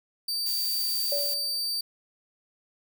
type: tone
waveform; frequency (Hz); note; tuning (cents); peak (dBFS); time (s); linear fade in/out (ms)
40% pulse; 4630; D8; -25; -26; 0.28-1.81; 5
type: noise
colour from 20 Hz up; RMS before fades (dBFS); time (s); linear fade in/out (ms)
violet; -33; 0.46-1.34; 2
type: tone with exponential decay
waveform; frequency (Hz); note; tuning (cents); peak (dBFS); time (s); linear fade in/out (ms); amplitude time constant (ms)
sine; 572; D5; -46; -26; 1.12-1.68; 2; 120
effects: none